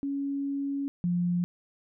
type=tone pair in turn; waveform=sine; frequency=279 / 175.76 Hz; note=C#4 / F3; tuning=+11 / +11 cents; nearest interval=minor sixth; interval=800 cents; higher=first; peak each=-28 / -24 dBFS; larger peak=second; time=0.03-0.88 / 1.04-1.44 s; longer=first; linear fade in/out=0 ms; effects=none